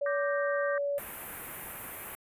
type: tone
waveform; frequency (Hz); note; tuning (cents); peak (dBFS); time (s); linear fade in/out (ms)
sine; 569; C#5; +45; -28; 0.01-0.99; 10
type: chord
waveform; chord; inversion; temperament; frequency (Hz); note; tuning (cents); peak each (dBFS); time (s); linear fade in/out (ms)
sine; G minor; second; equal; 1174.7 / 1568 / 1864.7; D6 / G6 / Bb6; 0 / 0 / 0; -36 / -35 / -38; 0.06-0.78; 2
type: band-stop noise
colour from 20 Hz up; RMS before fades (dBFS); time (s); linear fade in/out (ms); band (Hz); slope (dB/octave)
white; -39; 0.98-2.15; 0; 2300 to 11000; 24
effects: resampled to 32000 Hz